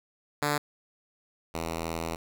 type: tone pair in turn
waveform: 5% pulse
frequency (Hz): 146.83 / 82.41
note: D3 / E2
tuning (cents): 0 / 0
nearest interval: minor seventh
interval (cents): 1000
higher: first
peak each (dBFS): -14 / -20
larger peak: first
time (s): 0.42-0.58 / 1.54-2.16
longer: second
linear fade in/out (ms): 5
effects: none